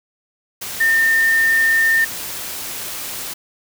sine tone in noise, 1812 Hz, A#6, 50 cents flat, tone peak -12 dBFS, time 0.8-2.05 s, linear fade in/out 10 ms, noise white, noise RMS -28 dBFS, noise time 0.61-3.34 s, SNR +13 dB, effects none

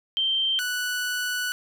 sine / sawtooth tone pair in turn, 3136 / 1480.9 Hz, G7 / F#6, 0 / +1 cents, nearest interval octave + minor second, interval 1299 cents, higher first, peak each -21 / -22 dBFS, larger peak first, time 0.17-0.59 / 0.59-1.52 s, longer second, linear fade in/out 0 ms, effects none

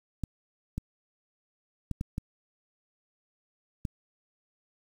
clicks, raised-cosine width 5 ms, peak -19 dBFS, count 6, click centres 0.237 / 0.78 / 1.913 / 2.011 / 2.181 / 3.852 s, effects 8-bit

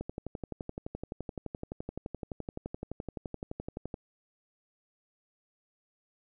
click train, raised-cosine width 2 ms, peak -23 dBFS, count 47, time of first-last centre 0.01-3.942 s, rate 11.7 Hz, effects none

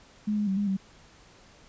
sine tone with pitch steps, 210.5 / 208.3 / 192.2 / 204 / 192.7 Hz, G#3 / G#3 / G3 / G#3 / G3, +24 / +5 / -34 / -31 / -29 cents, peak -24 dBFS, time 0.27-0.77 s, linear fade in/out 10 ms, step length 100 ms, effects pink hiss -55 dBFS RMS until 1.68 s + resampled to 16000 Hz

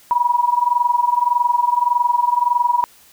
sine tone with amplitude modulation, 967 Hz, B5, 37 cents flat, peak -10 dBFS, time 0.11-2.84 s, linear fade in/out 0 ms, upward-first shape sine, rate 21.7 Hz, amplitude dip 85%, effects white hiss -49 dBFS RMS until 3.12 s

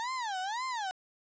35% pulse tone with vibrato, 880 Hz, A5, in tune, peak -31 dBFS, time 0-0.91 s, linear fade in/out 0 ms, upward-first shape sine, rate 1.9 Hz, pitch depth 300 cents each way, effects resampled to 16000 Hz + 11-bit

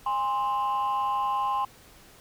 sine tone pair together, 816.4 / 1048 Hz, G#5 / C6, -30 / +2 cents, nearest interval major third, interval 432 cents, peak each -26 / -24 dBFS, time 0.06-1.65 s, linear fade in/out 5 ms, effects tanh soft clip ceiling -21 dBFS + pink hiss -53 dBFS RMS until 2.2 s

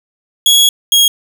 sawtooth tone pair in turn, 3339 / 3282 Hz, G#7 / G#7, +9 / -21 cents, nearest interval unison, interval 30 cents, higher first, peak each -3 dBFS, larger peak neither, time 0.46-0.69 / 0.92-1.08 s, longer first, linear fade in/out 2 ms, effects none

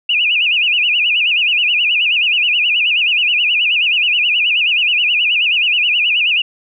sine tone with vibrato, 2671 Hz, E7, 22 cents sharp, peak -11 dBFS, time 0.09-6.42 s, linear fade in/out 5 ms, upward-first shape sine, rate 9.4 Hz, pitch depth 180 cents each way, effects none

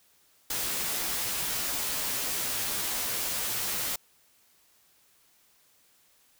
white noise with comb filter, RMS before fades -31 dBFS, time 0.5-3.96 s, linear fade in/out 5 ms, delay 13 ms, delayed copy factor -0.6, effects white hiss -64 dBFS RMS until 6.39 s

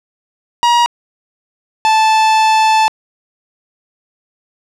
45% pulse tone pair in turn, 953 / 876.1 Hz, A#5 / A5, +38 / -8 cents, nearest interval minor second, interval 146 cents, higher first, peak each -8 dBFS, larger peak neither, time 0.63-0.86 / 1.85-2.88 s, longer second, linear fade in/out 0 ms, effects low-pass 6000 Hz 12 dB/octave

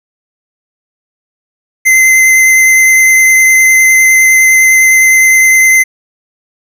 square tone with vibrato, 2064 Hz, C7, 24 cents flat, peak -4 dBFS, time 1.85-5.84 s, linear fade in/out 20 ms, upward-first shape sine, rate 9.8 Hz, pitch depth 11 cents each way, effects none

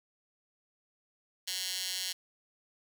15% pulse tone with high-pass filter, 185 Hz, F#3, in tune, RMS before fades -36 dBFS, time 1.47-2.13 s, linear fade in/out 10 ms, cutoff 3800 Hz, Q 1.6, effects none

